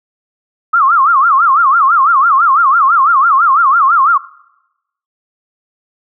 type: tone with vibrato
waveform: sine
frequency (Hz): 1214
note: D#6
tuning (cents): -43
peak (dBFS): -6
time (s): 0.73-4.18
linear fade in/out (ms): 10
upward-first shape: sine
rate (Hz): 6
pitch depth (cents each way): 250
effects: noise-tail reverb RT60 0.9 s tail -21 dB re dry